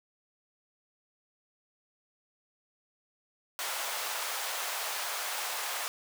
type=high-pass noise; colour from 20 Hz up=pink; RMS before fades=-35 dBFS; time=3.59-5.88 s; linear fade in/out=0 ms; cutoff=640 Hz; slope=24 dB/octave; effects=none

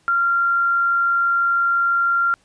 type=tone; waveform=sine; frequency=1383 Hz; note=F6; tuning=17 cents flat; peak=-15 dBFS; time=0.08-2.34 s; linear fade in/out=0 ms; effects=pink hiss -59 dBFS RMS until 2.44 s + resampled to 22050 Hz

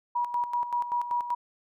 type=tone with tremolo; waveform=sine; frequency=964 Hz; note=B5; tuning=42 cents flat; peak=-24 dBFS; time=0.15-1.35 s; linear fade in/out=10 ms; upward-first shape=square; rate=5.2 Hz; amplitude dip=65%; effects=none

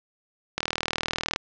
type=click train; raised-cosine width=0.2 ms; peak=-7 dBFS; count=32; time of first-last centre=0.58-1.361 s; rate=39.7 Hz; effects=low-pass 6000 Hz 12 dB/octave

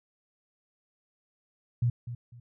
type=tone with echo; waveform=sine; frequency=120 Hz; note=B2; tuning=49 cents flat; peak=-22 dBFS; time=1.82-1.9 s; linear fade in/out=5 ms; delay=250 ms; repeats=2; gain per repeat=-12 dB; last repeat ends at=2.4 s; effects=none

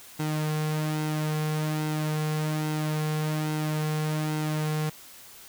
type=tone with flanger; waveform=sawtooth; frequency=153.8 Hz; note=D#3; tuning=20 cents flat; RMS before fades=-28 dBFS; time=0.19-4.9 s; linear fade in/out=10 ms; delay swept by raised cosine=1.7 to 3.4 ms; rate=1.2 Hz; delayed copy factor=-0.5; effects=white hiss -48 dBFS RMS until 5.48 s

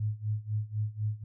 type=tone with tremolo; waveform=sine; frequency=106.7 Hz; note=G#2; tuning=47 cents sharp; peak=-26 dBFS; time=0-1.24 s; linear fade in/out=5 ms; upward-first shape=sine; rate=4 Hz; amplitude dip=90%; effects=none

